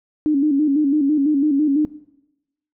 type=tone with vibrato; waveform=sine; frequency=290.2 Hz; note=D4; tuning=21 cents flat; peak=-14 dBFS; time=0.26-1.85 s; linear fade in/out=0 ms; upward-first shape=square; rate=6 Hz; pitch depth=82 cents each way; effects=noise-tail reverb RT60 0.9 s tail -19 dB re dry